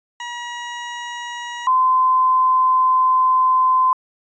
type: tone pair in turn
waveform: 20% pulse / sine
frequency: 959 / 1029.7 Hz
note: A#5 / C6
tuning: +49 / -28 cents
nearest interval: minor second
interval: 123 cents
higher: second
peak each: -22 / -12 dBFS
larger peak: second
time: 0.2-1.67 / 1.67-3.93 s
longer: second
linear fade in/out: 2 ms
effects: resampled to 16000 Hz